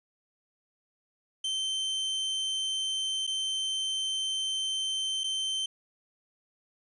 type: tone with dropouts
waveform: 40% pulse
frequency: 3106 Hz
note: G7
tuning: 17 cents flat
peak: -28 dBFS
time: 1.44-5.66 s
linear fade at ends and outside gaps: 5 ms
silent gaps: 3.268-3.274 / 5.236-5.24 s
effects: resampled to 24000 Hz